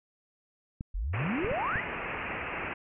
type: clicks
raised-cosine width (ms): 5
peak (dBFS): -23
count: 4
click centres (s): 0.809 / 1.446 / 1.514 / 1.758
type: exponential sweep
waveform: sine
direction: up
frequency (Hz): 38.89 to 2108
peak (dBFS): -29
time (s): 0.94-1.81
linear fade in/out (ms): 10
type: low-pass noise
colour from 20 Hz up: white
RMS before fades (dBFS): -36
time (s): 1.13-2.74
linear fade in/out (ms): 10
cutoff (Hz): 2700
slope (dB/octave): 96
effects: none